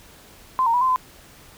sine tone with pitch steps, 1034 / 922 / 979 / 1036 / 1020 Hz, C6 / A#5 / B5 / C6 / C6, -21 / -19 / -15 / -17 / -44 cents, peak -16 dBFS, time 0.59-0.96 s, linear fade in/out 0 ms, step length 74 ms, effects pink hiss -48 dBFS RMS until 1.57 s

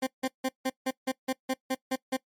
20% pulse tone bursts, 261.6 Hz, C4, in tune, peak -21 dBFS, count 11, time 0.02-2.17 s, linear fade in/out 10 ms, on 50 ms, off 160 ms, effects noise-tail reverb RT60 0.1 s tail -22 dB re dry + MP3 64 kbps

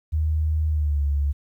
sine tone with pitch glide, 77.78 to 71.32 Hz, D#2 to C#2, 0 to +50 cents, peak -19 dBFS, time 0.12-1.33 s, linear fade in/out 20 ms, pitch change -150 cents, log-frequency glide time 0.68-1.02 s, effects 10-bit

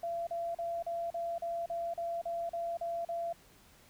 sine tone bursts, 680 Hz, F5, 46 cents flat, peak -33 dBFS, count 12, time 0.03-3.328 s, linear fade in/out 5 ms, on 240 ms, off 38 ms, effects pink hiss -61 dBFS RMS until 3.89 s

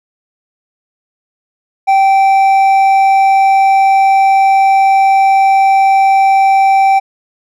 sine tone with hard clipping, 778 Hz, G5, 13 cents flat, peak -7 dBFS, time 1.87-7 s, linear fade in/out 20 ms, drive 5 dB, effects none

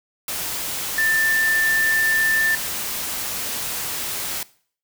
sine tone in noise, 1778 Hz, A6, 18 cents sharp, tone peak -17 dBFS, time 0.98-2.55 s, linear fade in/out 2 ms, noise white, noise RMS -27 dBFS, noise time 0.28-4.43 s, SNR +7 dB, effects noise-tail reverb RT60 0.5 s tail -20 dB re dry

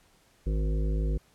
harmonic tone with a mistuned harmonic, 51.91 Hz, G#1, in tune, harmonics 1 / 3 / 5 / 7 / 9 / 10, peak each -25 / -34 / -41 / -41 / -43 / -48 dBFS, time 0.46-1.18 s, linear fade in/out 10 ms, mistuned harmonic 1, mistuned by +71 cents, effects pink hiss -63 dBFS RMS until 1.34 s + low-pass 12000 Hz 12 dB/octave

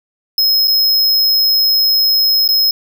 square tone with dropouts, 5140 Hz, E8, 45 cents flat, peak -10 dBFS, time 0.38-2.71 s, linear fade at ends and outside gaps 2 ms, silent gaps 0.674-0.679 / 2.478-2.488 s, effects none

